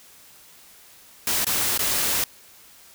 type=noise with dropouts; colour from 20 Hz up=white; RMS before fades=-23 dBFS; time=1.27-2.24 s; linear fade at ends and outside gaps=2 ms; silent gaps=1.446-1.467 / 1.777-1.791 s; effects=white hiss -50 dBFS RMS until 2.94 s